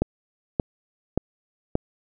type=click train; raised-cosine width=2 ms; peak=-7 dBFS; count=4; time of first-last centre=0.02-1.754 s; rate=1.73 Hz; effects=none